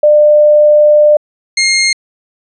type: tone pair in turn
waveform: sine / 20% pulse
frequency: 598 / 2131 Hz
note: D5 / C7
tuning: +31 / +31 cents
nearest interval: octave + minor seventh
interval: 2200 cents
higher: second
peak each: -3 dBFS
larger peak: neither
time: 0.03-1.17 / 1.57-1.93 s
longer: first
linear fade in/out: 5 ms
effects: resampled to 22050 Hz